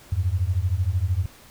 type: beating tone pair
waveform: sine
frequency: 84.9 / 97.9 Hz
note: F2 / G2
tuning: -48 / -2 cents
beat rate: 13 Hz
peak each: -23 dBFS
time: 0.12-1.26 s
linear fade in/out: 5 ms
effects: pink hiss -49 dBFS RMS until 1.5 s